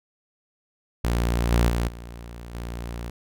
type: tone with level steps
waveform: sawtooth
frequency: 58.6 Hz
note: A#1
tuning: 10 cents sharp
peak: -17 / -13 / -18 / -33 / -27 dBFS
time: 1.04-3.1 s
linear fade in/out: 5 ms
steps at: 1.51 / 1.69 / 1.88 / 2.54 s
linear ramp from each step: 5 ms
effects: none